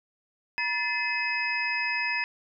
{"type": "tone cluster", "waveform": "sine", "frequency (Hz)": [960, 1749, 2062, 2553, 5040], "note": ["B5", "A6", "C7", "D#7", "D#8"], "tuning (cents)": [-49, -11, -26, 44, 21], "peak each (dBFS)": [-35, -31, -33, -29, -38], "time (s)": [0.58, 2.24], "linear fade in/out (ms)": 0, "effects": []}